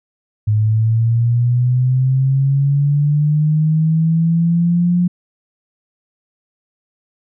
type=linear sweep; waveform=sine; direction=up; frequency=105.6 to 178.2 Hz; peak=-11 dBFS; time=0.47-5.08 s; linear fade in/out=10 ms; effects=none